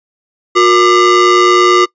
square ring-modulated tone, 415.3 Hz, G#4, in tune, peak -3 dBFS, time 0.55-1.86 s, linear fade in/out 20 ms, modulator 776 Hz, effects noise-tail reverb RT60 0.1 s tail -23 dB re dry + resampled to 16000 Hz

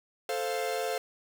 45% pulse chord, F major, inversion first, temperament equal, 440 / 523.3 / 698.5 Hz, A4 / C5 / F5, 0 / 0 / 0 cents, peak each -34 dBFS, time 0.29-0.98 s, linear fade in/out 2 ms, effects none

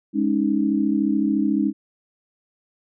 sine chord, Ab suspended fourth, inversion none, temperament equal, 207.7 / 277.2 / 311.1 Hz, Ab3 / Db4 / Eb4, 0 / 0 / 0 cents, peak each -22 dBFS, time 0.13-1.73 s, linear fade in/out 50 ms, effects none

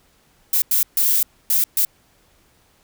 violet noise bursts at uneven times, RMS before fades -17 dBFS, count 5, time 0.53-0.62 / 0.71-0.83 / 0.97-1.23 / 1.5-1.64 / 1.77-1.85 s, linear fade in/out 2 ms, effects pink hiss -58 dBFS RMS until 2.83 s

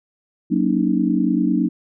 sine chord, D# minor seventh, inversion first, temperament equal with one note detuned, 185 / 233.1 / 281.5 / 311.1 Hz, F#3 / A#3 / C#4 / D#4, 0 / 0 / +27 / 0 cents, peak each -21 dBFS, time 0.5-1.69 s, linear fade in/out 20 ms, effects none

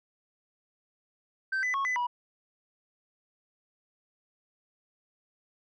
sine tone with pitch steps, 1552 / 2001 / 1099 / 2005 / 972 Hz, G6 / B6 / C#6 / B6 / B5, -18 / +22 / -15 / +26 / -28 cents, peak -24 dBFS, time 1.52-2.07 s, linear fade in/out 10 ms, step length 110 ms, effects tanh soft clip ceiling -26 dBFS

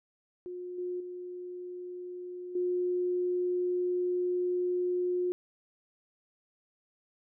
sine tone with level steps, 358.9 Hz, F4, 47 cents sharp, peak -37 / -32 / -38 / -27 dBFS, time 0.46-5.32 s, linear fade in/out 0 ms, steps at 0.78 / 1 / 2.55 s, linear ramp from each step 5 ms, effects none

